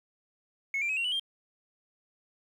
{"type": "tone with pitch steps", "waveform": "sine", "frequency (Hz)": [2193, 2364, 2548, 2747, 2961, 3192], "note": ["C#7", "D7", "D#7", "F7", "F#7", "G7"], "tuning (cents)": [-19, 11, 41, -29, 1, 31], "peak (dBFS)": -26, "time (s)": [0.74, 1.196], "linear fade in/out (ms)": 2, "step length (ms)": 76, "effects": ["tanh soft clip ceiling -25 dBFS", "10-bit"]}